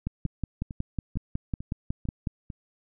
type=two click trains; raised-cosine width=5 ms; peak=-24 / -16 dBFS; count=6 / 13; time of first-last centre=0.26-2.502 / 0.07-2.272 s; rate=2.23 / 5.45 Hz; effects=none